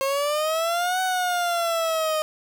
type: exponential two-way sweep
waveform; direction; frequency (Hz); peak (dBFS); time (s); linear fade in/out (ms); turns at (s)
30% pulse; up then down; 536 to 751 to 616; -19; 0.01-2.22; 0; 1.01
effects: none